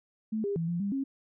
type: tone with pitch steps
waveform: sine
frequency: 218.3 / 402.7 / 165.5 / 172.3 / 200.4 / 271.4 Hz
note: A3 / G4 / E3 / F3 / G3 / C#4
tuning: -13 / +47 / +7 / -23 / +38 / -36 cents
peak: -28 dBFS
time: 0.32-1.04 s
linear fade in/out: 10 ms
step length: 120 ms
effects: none

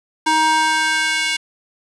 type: tone with high-pass filter sweep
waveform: square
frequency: 314.5 Hz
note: D#4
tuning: 19 cents sharp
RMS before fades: -17 dBFS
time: 0.26-1.37 s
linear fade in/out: 10 ms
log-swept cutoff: 700 to 2400 Hz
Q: 1.8
effects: resampled to 22050 Hz + 7-bit

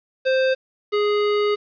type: tone pair in turn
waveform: square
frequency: 523.3 / 415.3 Hz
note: C5 / G#4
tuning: 0 / 0 cents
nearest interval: major third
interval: 400 cents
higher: first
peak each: -17 / -18 dBFS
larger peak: first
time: 0.25-0.55 / 0.92-1.56 s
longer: second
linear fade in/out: 20 ms
effects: resampled to 11025 Hz + 8-bit

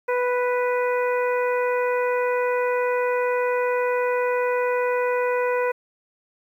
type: harmonic tone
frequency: 493.9 Hz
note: B4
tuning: in tune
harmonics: 1 / 2 / 3 / 4 / 5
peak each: -21 / -27 / -31 / -33 / -35 dBFS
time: 0.08-5.72 s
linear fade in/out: 10 ms
effects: 9-bit

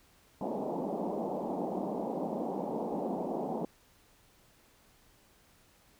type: band-pass noise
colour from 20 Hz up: pink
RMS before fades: -35 dBFS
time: 0.41-3.65 s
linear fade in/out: 2 ms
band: 180 to 890 Hz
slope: 48 dB/octave
effects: pink hiss -64 dBFS RMS until 5.99 s

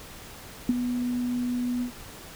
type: tone with ADSR envelope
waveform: sine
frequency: 245.7 Hz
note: B3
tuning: 9 cents flat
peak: -16 dBFS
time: 0.69-1.92 s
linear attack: 3 ms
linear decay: 28 ms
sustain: -9 dB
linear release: 95 ms
effects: pink hiss -44 dBFS RMS until 2.35 s

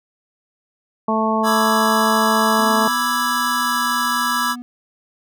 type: harmonic tone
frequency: 220 Hz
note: A3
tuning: in tune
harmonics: 1 / 2 / 3 / 4 / 5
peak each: -20 / -25 / -23 / -22 / -22 dBFS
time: 1.08-2.88 s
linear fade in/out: 5 ms
type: chord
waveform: square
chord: E dominant seventh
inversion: second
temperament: equal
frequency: 987.8 / 1174.7 / 1318.5 / 1661.2 Hz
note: B5 / D6 / E6 / G#6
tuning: 0 / 0 / 0 / 0 cents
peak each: -24 dBFS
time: 1.43-4.56 s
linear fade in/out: 50 ms
type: tone with pitch glide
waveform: triangle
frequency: 246.9 to 244.5 Hz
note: B3 to B3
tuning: 0 to -17 cents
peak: -27 dBFS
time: 2.59-4.62 s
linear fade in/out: 0 ms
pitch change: -17 cents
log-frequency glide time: 3.63-3.72 s
effects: none

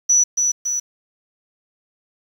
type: tone with echo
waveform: sine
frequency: 5920 Hz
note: F#8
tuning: in tune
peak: -11 dBFS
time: 0.09-0.24 s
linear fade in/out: 10 ms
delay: 280 ms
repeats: 2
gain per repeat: -4 dB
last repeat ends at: 0.8 s
effects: 7-bit

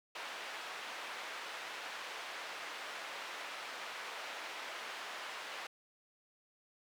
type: band-pass noise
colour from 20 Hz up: white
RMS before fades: -45 dBFS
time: 0.15-5.67 s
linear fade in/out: 5 ms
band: 550 to 2500 Hz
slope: 12 dB/octave
effects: none

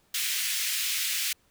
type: high-pass noise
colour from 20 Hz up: pink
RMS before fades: -29 dBFS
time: 0.14-1.33 s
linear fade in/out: 5 ms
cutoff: 2100 Hz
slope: 24 dB/octave
effects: pink hiss -66 dBFS RMS until 1.5 s

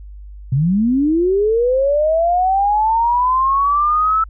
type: linear sweep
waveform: sine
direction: up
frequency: 124 to 1319 Hz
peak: -12 dBFS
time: 0.52-4.24 s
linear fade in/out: 5 ms
effects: added 50 Hz sine -32 dBFS peak until 4.29 s

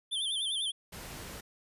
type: tone with vibrato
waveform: square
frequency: 3322 Hz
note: G#7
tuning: in tune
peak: -31 dBFS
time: 0.11-0.72 s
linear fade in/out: 20 ms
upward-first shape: sine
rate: 10 Hz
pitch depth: 130 cents each way
type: noise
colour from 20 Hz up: pink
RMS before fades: -44 dBFS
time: 0.92-1.41 s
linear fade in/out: 10 ms
effects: resampled to 32000 Hz

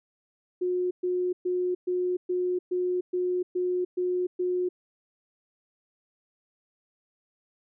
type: tone bursts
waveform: sine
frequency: 361.3 Hz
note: F#4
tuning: 41 cents flat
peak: -24 dBFS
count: 10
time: 0.61-4.69 s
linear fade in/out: 10 ms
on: 300 ms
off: 120 ms
effects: none

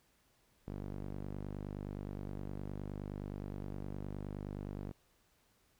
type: tone with band-pass filter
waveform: sawtooth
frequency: 49.63 Hz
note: G1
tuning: 22 cents sharp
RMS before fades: -43 dBFS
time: 0.67-4.92 s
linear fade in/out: 10 ms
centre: 230 Hz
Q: 0.64
effects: pink hiss -72 dBFS RMS until 5.79 s

